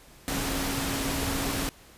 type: tone in noise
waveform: sine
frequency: 273.4 Hz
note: C#4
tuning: 24 cents flat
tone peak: -33 dBFS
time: 0.28-1.69 s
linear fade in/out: 0 ms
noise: pink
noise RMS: -30 dBFS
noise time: 0.28-1.69 s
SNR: -6 dB
effects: pink hiss -53 dBFS RMS until 1.97 s + resampled to 32000 Hz